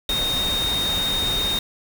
sine tone in noise, 3700 Hz, A#7, 14 cents flat, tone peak -21 dBFS, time 0.09-1.59 s, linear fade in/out 2 ms, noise pink, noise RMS -28 dBFS, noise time 0.09-1.59 s, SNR +4 dB, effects none

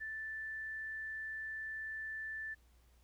sine tone, 1761 Hz, A6, 1 cent sharp, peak -40 dBFS, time 0-2.55 s, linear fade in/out 20 ms, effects added 60 Hz sine -64 dBFS peak until 3.03 s + pink hiss -73 dBFS RMS until 3.03 s

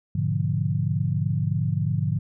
sine chord, G# diminished seventh, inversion none, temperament equal, 103.83 / 123.47 / 146.83 / 174.61 Hz, G#2 / B2 / D3 / F3, 0 / 0 / 0 / 0 cents, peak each -26 / -29 / -25 / -29 dBFS, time 0.15-2.19 s, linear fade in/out 5 ms, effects none

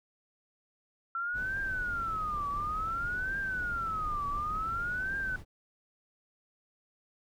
sine tone with vibrato, 1350 Hz, E6, 41 cents sharp, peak -31 dBFS, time 1.15-5.36 s, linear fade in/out 2 ms, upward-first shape triangle, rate 0.56 Hz, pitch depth 300 cents each way
brown noise, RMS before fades -42 dBFS, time 1.33-5.45 s, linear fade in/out 50 ms
effects none

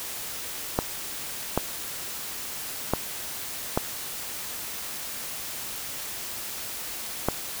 clicks, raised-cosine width 1 ms, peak -7 dBFS, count 5, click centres 0.789 / 1.576 / 2.936 / 3.775 / 7.286 s, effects white hiss -35 dBFS RMS until 7.6 s

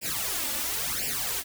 white noise with flanger, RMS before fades -30 dBFS, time 0.01-1.44 s, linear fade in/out 50 ms, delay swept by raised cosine 0.39 to 3.49 ms, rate 0.96 Hz, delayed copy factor +0.85, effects none

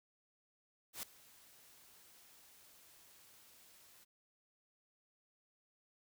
white noise with ADSR envelope, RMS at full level -42 dBFS, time 0.93-4.05 s, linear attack 100 ms, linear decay 3 ms, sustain -21 dB, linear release 18 ms, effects none

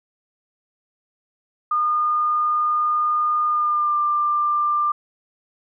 sine tone with pitch glide, 1218 to 1189.5 Hz, D#6 to D6, -37 to +22 cents, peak -17 dBFS, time 1.71-4.92 s, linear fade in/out 5 ms, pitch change -41 cents, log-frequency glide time 3.46-3.98 s, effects none

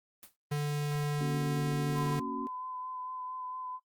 white noise with exponential decay, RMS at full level -45 dBFS, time 0.23-0.36 s, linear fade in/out 0 ms, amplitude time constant 27 ms
square tone, 146.83 Hz, D3, in tune, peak -30 dBFS, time 0.51-2.2 s, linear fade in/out 10 ms
sine chord, F# major, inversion first, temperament equal, 233.1 / 277.2 / 370 Hz, A#3 / C#4 / F#4, 0 / 0 / 0 cents, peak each -39 / -37 / -41 dBFS, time 1.21-2.47 s, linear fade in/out 0 ms
sine tone with vibrato, 1015 Hz, B5, 47 cents sharp, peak -38 dBFS, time 1.93-3.8 s, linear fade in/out 50 ms, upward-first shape sine, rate 4.4 Hz, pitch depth 15 cents each way
effects noise-tail reverb RT60 0.1 s tail -18 dB re dry + Opus 24 kbps

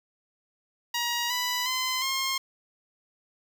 10% pulse tone with pitch steps, 951 / 988.5 / 1027.5 / 1068.1 Hz, A#5 / B5 / C6 / C6, +34 / +1 / -32 / +35 cents, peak -18 dBFS, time 0.94-2.38 s, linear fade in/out 5 ms, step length 360 ms, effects none

